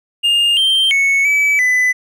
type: tone with pitch steps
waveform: triangle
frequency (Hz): 2821 / 3144 / 2209 / 2294 / 2002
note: F7 / G7 / C#7 / D7 / B6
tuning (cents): +17 / +4 / -7 / -41 / +23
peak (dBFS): -9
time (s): 0.23-1.93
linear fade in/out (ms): 20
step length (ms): 340
effects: none